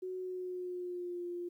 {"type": "tone with pitch glide", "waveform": "sine", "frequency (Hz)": [370, 350.4], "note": ["F#4", "F4"], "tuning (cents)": [0, 6], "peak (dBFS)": -37, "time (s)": [0.02, 1.49], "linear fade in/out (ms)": 10, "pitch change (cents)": -94, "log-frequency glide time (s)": [0.18, 1.25], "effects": ["12-bit"]}